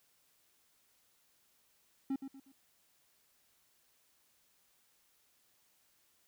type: tone with echo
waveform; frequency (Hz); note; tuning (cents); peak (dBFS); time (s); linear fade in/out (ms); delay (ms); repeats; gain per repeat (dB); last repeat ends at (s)
triangle; 270.3; C#4; -44; -30; 2.1-2.16; 5; 120; 3; -9; 2.52
effects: white hiss -72 dBFS RMS until 6.27 s